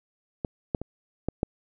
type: clicks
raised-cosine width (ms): 2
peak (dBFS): -15 / -11 / -20 / -13 / -10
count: 5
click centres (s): 0.448 / 0.748 / 0.816 / 1.286 / 1.431
effects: none